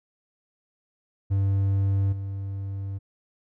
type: tone with level steps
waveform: triangle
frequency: 98 Hz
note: G2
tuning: in tune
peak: -18 / -27 dBFS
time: 1.3-2.99 s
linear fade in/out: 20 ms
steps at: 2.12 s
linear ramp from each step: 10 ms
effects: none